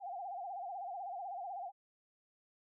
sine tone with vibrato, 747 Hz, F#5, 16 cents sharp, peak -40 dBFS, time 0-1.72 s, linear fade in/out 50 ms, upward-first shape sine, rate 16 Hz, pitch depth 140 cents each way, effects none

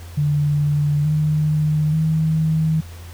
sine tone with pitch steps, 146.83 / 152.45 / 158.28 Hz, D3 / D#3 / D#3, 0 / -35 / +30 cents, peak -15 dBFS, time 0.17-2.81 s, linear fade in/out 10 ms, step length 880 ms, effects added 85 Hz sine -34 dBFS peak until 3.13 s + pink hiss -44 dBFS RMS until 3.13 s

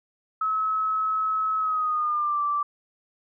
sine tone with pitch glide, 1289 to 1168.4 Hz, E6 to D6, -39 to -9 cents, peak -22 dBFS, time 0.41-2.63 s, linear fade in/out 5 ms, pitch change -170 cents, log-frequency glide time 1.58-2.42 s, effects none

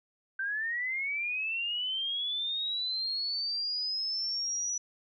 sine linear sweep, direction up, 1546 to 5920 Hz, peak -30 dBFS, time 0.39-4.78 s, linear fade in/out 5 ms, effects none

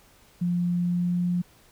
sine tone with pitch glide, 175.5 to 176.82 Hz, F3 to F3, +9 to +22 cents, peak -22 dBFS, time 0.41-1.42 s, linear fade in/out 10 ms, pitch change +13 cents, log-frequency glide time 0.78-1.28 s, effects pink hiss -57 dBFS RMS until 1.71 s

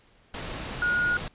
sine tone in noise, 1442 Hz, F#6, 45 cents flat, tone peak -22 dBFS, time 0.82-1.17 s, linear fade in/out 2 ms, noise pink, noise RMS -35 dBFS, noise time 0.34-1.28 s, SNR +10 dB, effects pink hiss -60 dBFS RMS until 1.34 s + resampled to 8000 Hz

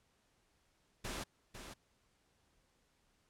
pink noise with echo, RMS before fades -42 dBFS, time 1.04-1.24 s, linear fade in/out 10 ms, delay 500 ms, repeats 1, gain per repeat -8 dB, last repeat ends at 1.74 s, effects pink hiss -75 dBFS RMS until 3.29 s + low-pass 10000 Hz 12 dB/octave

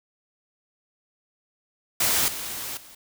white noise with level steps, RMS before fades -22 / -33 / -47 dBFS, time 2-2.95 s, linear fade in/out 5 ms, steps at 2.28 / 2.77 s, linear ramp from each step 2 ms, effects none

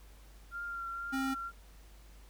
sine tone with vibrato, 1384 Hz, F6, 16 cents flat, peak -37 dBFS, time 0.51-1.52 s, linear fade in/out 50 ms, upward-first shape triangle, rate 2 Hz, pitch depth 26 cents each way
square tone, 266.8 Hz, C4, 34 cents sharp, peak -33 dBFS, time 1.12-1.35 s, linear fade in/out 20 ms
effects added 50 Hz sine -53 dBFS peak until 2.29 s + pink hiss -62 dBFS RMS until 2.29 s

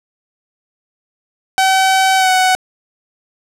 sawtooth tone with pitch glide, 763 to 745.6 Hz, G5 to F#5, -47 to +13 cents, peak -6 dBFS, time 1.58-2.55 s, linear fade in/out 0 ms, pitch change -40 cents, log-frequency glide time 2.17-2.29 s, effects low-pass 11000 Hz 12 dB/octave

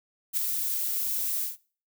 violet noise with ADSR envelope, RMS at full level -24 dBFS, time 0.33-1.57 s, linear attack 43 ms, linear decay 6 ms, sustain -5 dB, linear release 150 ms, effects noise-tail reverb RT60 0.4 s tail -21 dB re dry

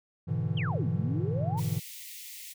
triangle chord, E dominant seventh, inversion first, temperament just, 103.01 / 123.61 / 148.33 / 164.81 Hz, G#2 / B2 / D3 / E3, -14 / +2 / +18 / 0 cents, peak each -31 dBFS, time 0.27-1.8 s, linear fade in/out 20 ms
sine exponential two-way sweep, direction down then up, 3300 to 155.56 to 967 Hz, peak -34 dBFS, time 0.57-1.6 s, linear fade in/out 5 ms, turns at 0.9 s
white high-pass noise, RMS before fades -44 dBFS, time 1.57-2.54 s, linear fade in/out 20 ms, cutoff 1900 Hz, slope 96 dB/octave
effects none

